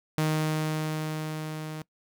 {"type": "tone with level ramp", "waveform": "sawtooth", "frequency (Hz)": 155.56, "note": "D#3", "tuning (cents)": 0, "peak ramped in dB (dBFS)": [-19, -31], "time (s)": [0.18, 1.82], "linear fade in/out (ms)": 0, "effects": ["noise-tail reverb RT60 0.1 s tail -22 dB re dry"]}